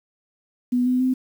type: tone with pitch steps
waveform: sine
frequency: 247 / 252 / 257.2 Hz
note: B3 / B3 / C4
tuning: 0 / +35 / -30 cents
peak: -17 dBFS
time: 0.72-1.14 s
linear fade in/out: 10 ms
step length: 140 ms
effects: 8-bit